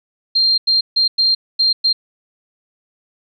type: tone bursts at uneven times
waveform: sine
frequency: 4186 Hz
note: C8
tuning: in tune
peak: -11 dBFS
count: 6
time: 0.35-0.58 / 0.67-0.81 / 0.96-1.08 / 1.18-1.35 / 1.59-1.73 / 1.84-1.93 s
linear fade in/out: 10 ms
effects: none